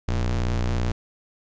square ring-modulated tone, 60.5 Hz, B1, 35 cents flat, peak -19 dBFS, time 0.08-0.92 s, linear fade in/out 5 ms, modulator 31.6 Hz, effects resampled to 16000 Hz + 10-bit

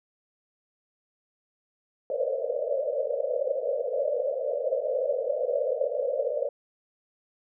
white band-pass noise, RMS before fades -28 dBFS, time 2.1-6.49 s, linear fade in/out 2 ms, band 480 to 610 Hz, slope 96 dB/octave, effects none

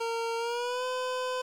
25% pulse tone with pitch glide, 460 to 507.5 Hz, A#4 to B4, -23 to +47 cents, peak -26 dBFS, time 0-1.42 s, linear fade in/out 10 ms, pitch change +170 cents, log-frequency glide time 0.37-0.85 s, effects low-pass 7000 Hz 12 dB/octave + 9-bit

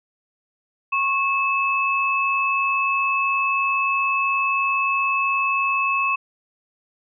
sine tone pair together, 1095 / 2604 Hz, C#6 / E7, -22 / -22 cents, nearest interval octave + minor third, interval 1500 cents, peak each -21 / -21 dBFS, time 0.92-6.16 s, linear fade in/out 10 ms, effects none

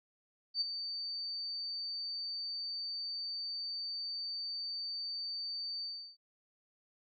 sine tone with ADSR envelope, 4589 Hz, D8, 41 cents flat, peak -28 dBFS, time 0.54-6.17 s, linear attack 70 ms, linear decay 19 ms, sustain -9 dB, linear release 340 ms, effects none

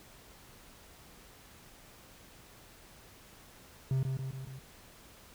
triangle tone with echo, 132.5 Hz, C3, 22 cents sharp, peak -25 dBFS, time 3.91-4.03 s, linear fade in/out 2 ms, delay 140 ms, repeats 4, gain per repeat -4 dB, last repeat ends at 4.59 s, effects pink hiss -56 dBFS RMS until 5.34 s

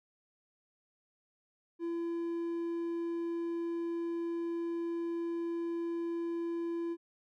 triangle tone, 337.9 Hz, E4, 43 cents sharp, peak -31 dBFS, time 1.79-6.97 s, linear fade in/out 50 ms, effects none

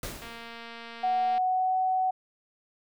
pink noise with exponential decay, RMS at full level -34 dBFS, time 0.03-0.68 s, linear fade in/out 2 ms, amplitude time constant 140 ms
click train, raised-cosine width 0.3 ms, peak -27 dBFS, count 270, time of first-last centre 0.22-1.379 s, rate 232 Hz
sine tone with pitch glide, 740 to 748.6 Hz, F#5 to F#5, 0 to +20 cents, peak -23 dBFS, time 1.03-2.11 s, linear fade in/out 10 ms, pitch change +20 cents, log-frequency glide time 1.41-1.75 s
effects none

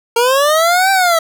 25% pulse linear two-way sweep, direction up then down, 458.6 to 784 to 646 Hz, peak -6 dBFS, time 0.16-1.19 s, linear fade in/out 5 ms, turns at 0.91 s, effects none

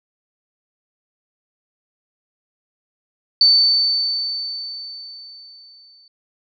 sine tone with exponential decay, 4531 Hz, C#8, 37 cents sharp, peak -8 dBFS, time 3.41-6.08 s, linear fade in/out 2 ms, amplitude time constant 580 ms, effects none

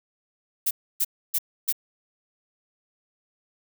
violet noise bursts, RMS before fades -23 dBFS, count 4, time 0.66-1.726 s, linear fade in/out 10 ms, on 49 ms, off 290 ms, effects none

